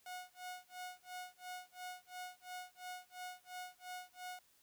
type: tone with tremolo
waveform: sawtooth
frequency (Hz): 728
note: F#5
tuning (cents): -28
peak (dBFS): -40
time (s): 0.06-4.39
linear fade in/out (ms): 2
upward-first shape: sine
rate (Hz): 2.9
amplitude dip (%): 100
effects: white hiss -71 dBFS RMS until 4.62 s